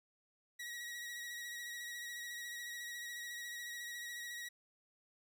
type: tone with vibrato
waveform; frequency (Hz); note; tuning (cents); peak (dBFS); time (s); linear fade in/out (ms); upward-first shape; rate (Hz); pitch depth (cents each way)
sawtooth; 1911; A#6; +43; -40; 0.59-4.49; 10; sine; 14; 29
effects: none